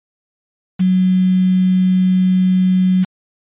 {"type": "tone with quantisation", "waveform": "sine", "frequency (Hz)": 185, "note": "F#3", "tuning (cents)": 0, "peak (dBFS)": -10, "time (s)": [0.79, 3.05], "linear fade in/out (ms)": 20, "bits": 5, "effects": ["resampled to 8000 Hz"]}